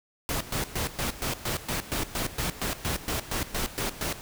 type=noise with tremolo; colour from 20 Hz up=pink; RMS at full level=-29 dBFS; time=0.29-4.21 s; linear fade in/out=0 ms; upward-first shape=square; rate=4.3 Hz; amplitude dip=80%; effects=none